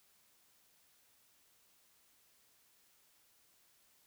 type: silence
effects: white hiss -70 dBFS RMS until 4.06 s